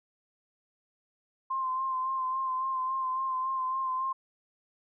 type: tone with vibrato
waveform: sine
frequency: 1046.5 Hz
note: C6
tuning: in tune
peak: -28 dBFS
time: 1.5-4.13 s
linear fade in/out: 10 ms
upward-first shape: sine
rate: 3.6 Hz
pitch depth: 29 cents each way
effects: none